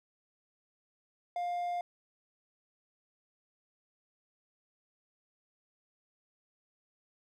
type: tone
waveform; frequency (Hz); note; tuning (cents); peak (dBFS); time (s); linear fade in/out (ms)
triangle; 704; F5; +14; -30; 1.36-1.81; 2
effects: none